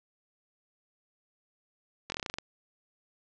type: slowing click train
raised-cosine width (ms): 0.2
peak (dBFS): -17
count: 10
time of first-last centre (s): 2.1-2.385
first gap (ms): 21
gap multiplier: 1.1
effects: low-pass 7000 Hz 12 dB/octave